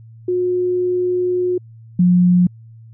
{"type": "tone pair in turn", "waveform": "sine", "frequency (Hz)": [361.1, 178.63], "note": ["F#4", "F3"], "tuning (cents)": [-42, 39], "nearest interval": "octave", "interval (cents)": 1219, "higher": "first", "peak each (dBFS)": [-15, -9], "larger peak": "second", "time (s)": [[0.28, 1.58], [1.99, 2.47]], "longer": "first", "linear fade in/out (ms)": 5, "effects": ["added 113 Hz sine -38 dBFS peak until 2.93 s"]}